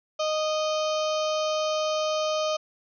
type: harmonic tone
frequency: 619 Hz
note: D#5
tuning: 9 cents flat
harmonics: 1 / 2 / 4 / 5 / 6 / 7 / 8 / 9 / 10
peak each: -25 / -31 / -39 / -36 / -42 / -41 / -42 / -43 / -41 dBFS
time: 0.19-2.57 s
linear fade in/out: 10 ms
effects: none